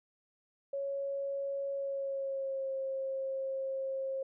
sine tone with pitch glide, 554.4 to 535.5 Hz, C#5 to C5, 0 to +40 cents, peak -33 dBFS, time 0.73-4.23 s, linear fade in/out 5 ms, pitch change -60 cents, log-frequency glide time 1.73-2.72 s, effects none

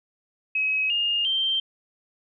sine tone with pitch steps, 2551 / 2831 / 3141 Hz, D#7 / F7 / G7, +43 / +23 / +3 cents, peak -21 dBFS, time 0.55-1.6 s, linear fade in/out 5 ms, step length 350 ms, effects none

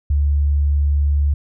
sine tone, 72.1 Hz, D2, 31 cents flat, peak -13 dBFS, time 0.1-1.34 s, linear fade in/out 5 ms, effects none

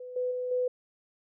sine tone with level steps, 500 Hz, B4, 21 cents sharp, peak -39 / -27 / -30 / -25 dBFS, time 0-0.68 s, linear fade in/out 5 ms, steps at 0.16 / 0.31 / 0.51 s, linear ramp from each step 5 ms, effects none

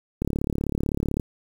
click train, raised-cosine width 3 ms, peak -12 dBFS, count 36, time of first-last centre 0.22-1.198 s, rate 35.8 Hz, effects 7-bit

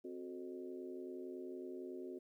harmonic tone with a mistuned harmonic, 87.31 Hz, F2, in tune, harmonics 3 / 4 / 5 / 6 / 7, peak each -50 / -46 / -54 / -61 / -59 dBFS, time 0.04-2.19 s, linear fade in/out 10 ms, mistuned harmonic 4, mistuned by +80 cents, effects 13-bit

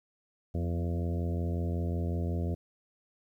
harmonic tone with a mistuned harmonic, 85.5 Hz, F2, 36 cents flat, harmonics 1 / 2 / 3 / 4 / 5 / 6 / 7 / 8, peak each -30 / -36 / -40 / -42 / -44 / -46 / -47 / -48 dBFS, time 0.54-2.55 s, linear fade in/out 10 ms, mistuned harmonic 3, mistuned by -40 cents, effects 11-bit

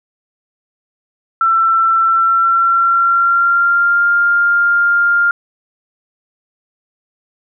sine tone with pitch glide, 1341 to 1401.2 Hz, E6 to F6, +29 to +5 cents, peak -9 dBFS, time 1.41-5.31 s, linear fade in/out 2 ms, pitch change +76 cents, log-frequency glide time 2.01-4.07 s, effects none

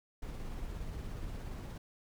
brown noise with tremolo, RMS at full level -40 dBFS, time 0.22-1.78 s, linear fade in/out 5 ms, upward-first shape sine, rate 17 Hz, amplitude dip 25%, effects none

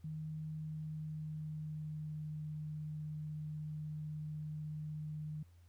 sine tone with pitch glide, 155.56 to 152.71 Hz, D#3 to D#3, 0 to -32 cents, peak -40 dBFS, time 0.04-5.43 s, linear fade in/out 5 ms, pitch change -32 cents, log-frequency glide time 0.5-2.42 s, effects added 86 Hz sine -59 dBFS peak until 5.68 s + pink hiss -75 dBFS RMS until 5.68 s

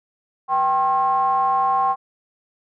triangle ring-modulated tone, 146.83 Hz, D3, in tune, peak -11 dBFS, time 0.48-1.96 s, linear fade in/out 50 ms, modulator 926 Hz, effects none

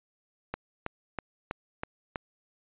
click train, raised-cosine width 0.5 ms, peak -17 dBFS, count 6, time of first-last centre 0.54-2.158 s, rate 3.09 Hz, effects resampled to 8000 Hz

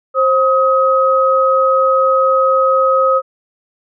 sine tone pair together, 529.8 / 1266 Hz, C5 / D#6, +22 / +30 cents, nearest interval octave + minor third, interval 1508 cents, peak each -12 dBFS, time 0.14-3.22 s, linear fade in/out 50 ms, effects none

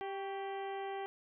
harmonic tone with a mistuned harmonic, 392.2 Hz, G4, 1 cent sharp, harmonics 1 / 2 / 3 / 4 / 5 / 6 / 7 / 8, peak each -41 / -41 / -52 / -54 / -52 / -57 / -60 / -57 dBFS, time 0.01-1.06 s, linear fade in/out 0 ms, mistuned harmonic 3, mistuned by -67 cents, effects none

